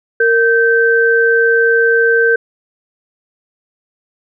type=tone pair together; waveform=sine; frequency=461.7 / 1553 Hz; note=A#4 / G6; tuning=-17 / -17 cents; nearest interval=octave + major sixth; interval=2100 cents; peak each=-11 dBFS; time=0.2-2.36 s; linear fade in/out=5 ms; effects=none